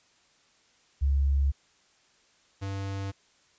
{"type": "tone pair in turn", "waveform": ["sine", "square"], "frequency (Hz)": [69.3, 98], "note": ["C#2", "G2"], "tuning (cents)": [0, 0], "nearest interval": "tritone", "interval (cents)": 600, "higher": "second", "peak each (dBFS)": [-21, -32], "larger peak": "first", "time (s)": [[1.01, 1.52], [2.61, 3.12]], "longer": "neither", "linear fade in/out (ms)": 20, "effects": ["white hiss -64 dBFS RMS until 3.58 s", "resampled to 16000 Hz"]}